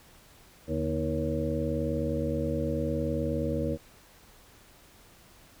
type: harmonic tone with a mistuned harmonic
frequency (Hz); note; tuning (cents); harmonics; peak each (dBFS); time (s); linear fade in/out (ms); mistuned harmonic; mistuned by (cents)
79.3; D#2; +33; 1 / 2 / 3 / 4 / 6 / 7; -34 / -34 / -34 / -34 / -34 / -34; 0.67-3.78; 50; 2; -110
effects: pink hiss -56 dBFS RMS until 5.6 s